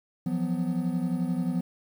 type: tone cluster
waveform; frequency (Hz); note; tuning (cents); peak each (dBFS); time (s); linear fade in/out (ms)
triangle; 170.5 / 181.9 / 249.6; F3 / F#3 / B3; -41 / -29 / +19; -28; 0.26-1.61; 5
effects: 9-bit